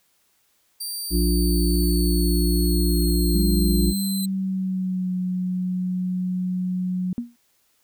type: linear sweep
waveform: 15% pulse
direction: down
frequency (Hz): 4699 to 4048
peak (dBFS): -22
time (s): 0.8-4.26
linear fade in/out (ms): 10
type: harmonic tone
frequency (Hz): 58.27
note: A#1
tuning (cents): 0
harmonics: 1 / 3 / 5 / 6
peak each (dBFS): -19 / -24 / -26 / -27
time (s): 1.1-3.94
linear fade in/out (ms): 50
type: tone with pitch glide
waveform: sine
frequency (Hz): 198.1 to 182.71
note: G3 to F#3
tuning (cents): +18 to -22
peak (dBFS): -22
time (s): 3.35-7.13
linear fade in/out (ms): 2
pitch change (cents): -140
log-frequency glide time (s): 3.7-5.14
type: tone with exponential decay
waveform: sine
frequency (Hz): 238.4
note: A#3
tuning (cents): +39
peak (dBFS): -20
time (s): 7.18-7.36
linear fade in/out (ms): 0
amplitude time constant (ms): 38
effects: white hiss -65 dBFS RMS until 7.83 s